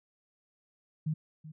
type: tone with echo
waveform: sine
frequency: 155.56 Hz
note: D#3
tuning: in tune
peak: -28 dBFS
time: 1.06-1.14 s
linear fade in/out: 10 ms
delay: 380 ms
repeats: 1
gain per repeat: -15 dB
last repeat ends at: 1.52 s
effects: none